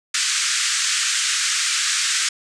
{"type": "band-pass noise", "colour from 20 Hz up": "white", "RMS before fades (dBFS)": -21, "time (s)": [0.14, 2.29], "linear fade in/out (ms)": 5, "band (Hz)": [1300, 8400], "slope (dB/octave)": 48, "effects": []}